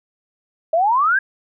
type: exponential sweep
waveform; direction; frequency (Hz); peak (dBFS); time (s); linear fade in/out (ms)
sine; up; 626 to 1655; -13; 0.73-1.19; 5
effects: none